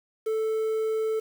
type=tone with quantisation; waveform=triangle; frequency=440 Hz; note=A4; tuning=in tune; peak=-22 dBFS; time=0.26-1.2 s; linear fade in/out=10 ms; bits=8; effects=none